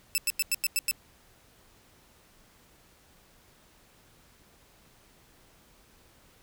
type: tone bursts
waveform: 10% pulse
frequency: 2637 Hz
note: E7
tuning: in tune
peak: -15 dBFS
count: 7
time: 0.15-0.911 s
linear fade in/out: 0 ms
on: 29 ms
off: 93 ms
effects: pink hiss -60 dBFS RMS until 6.42 s